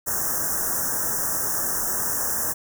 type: band-stop noise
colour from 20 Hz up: white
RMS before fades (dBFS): -25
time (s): 0.06-2.54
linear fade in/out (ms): 20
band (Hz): 1800 to 5500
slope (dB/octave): 96
effects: none